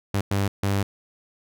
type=tone bursts at uneven times; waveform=sawtooth; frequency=99.3 Hz; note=G2; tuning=23 cents sharp; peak=-17 dBFS; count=3; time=0.14-0.21 / 0.31-0.48 / 0.63-0.83 s; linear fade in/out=5 ms; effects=none